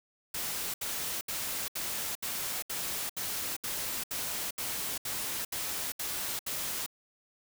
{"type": "noise bursts", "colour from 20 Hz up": "white", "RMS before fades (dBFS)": -35, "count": 14, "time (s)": [0.34, 6.863], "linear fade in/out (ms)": 5, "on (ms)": 400, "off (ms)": 71, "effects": []}